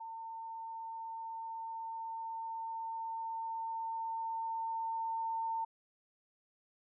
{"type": "tone with level ramp", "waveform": "sine", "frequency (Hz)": 904, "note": "A5", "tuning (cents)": 47, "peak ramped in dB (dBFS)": [-42, -33], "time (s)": [0, 5.65], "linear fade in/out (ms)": 10, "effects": []}